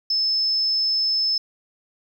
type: tone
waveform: triangle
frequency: 5240 Hz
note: E8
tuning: 11 cents flat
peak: -15 dBFS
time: 0.1-1.38 s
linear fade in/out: 5 ms
effects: tanh soft clip ceiling -17 dBFS